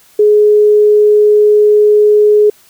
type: tone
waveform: sine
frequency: 420 Hz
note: G#4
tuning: 19 cents sharp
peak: -4 dBFS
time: 0.19-2.5 s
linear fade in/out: 5 ms
effects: white hiss -46 dBFS RMS until 2.69 s